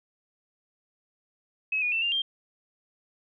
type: tone with pitch steps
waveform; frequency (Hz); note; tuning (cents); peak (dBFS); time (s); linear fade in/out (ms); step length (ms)
sine; 2566 / 2453 / 2675 / 2794 / 3184; E7 / D#7 / E7 / F7 / G7; -47 / -25 / +25 / 0 / +26; -24; 1.72-2.22; 5; 100
effects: none